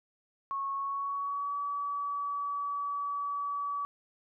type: tone with pitch glide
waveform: sine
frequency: 1100 to 1143.4 Hz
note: C#6 to D6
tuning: -14 to -47 cents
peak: -31 dBFS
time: 0.51-3.85 s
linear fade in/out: 0 ms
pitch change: +67 cents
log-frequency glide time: 0.73-1.57 s
effects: none